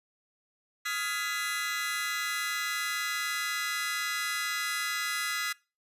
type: chord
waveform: sawtooth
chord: F half-diminished seventh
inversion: third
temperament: just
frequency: 1257.2 / 1396.9 / 1676.3 / 2012 Hz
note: Eb6 / F6 / Ab6 / Cb7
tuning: +18 / 0 / +16 / +32 cents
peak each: -34 / -34 / -33 / -30 dBFS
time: 0.85-5.53 s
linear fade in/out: 10 ms
effects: noise-tail reverb RT60 0.3 s tail -23 dB re dry + resampled to 32000 Hz